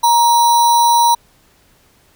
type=tone with sample-and-hold; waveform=sine; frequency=940 Hz; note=A#5; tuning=14 cents sharp; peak=-8 dBFS; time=0.03-1.15 s; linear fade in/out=10 ms; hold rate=4900 Hz; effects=pink hiss -53 dBFS RMS until 2.15 s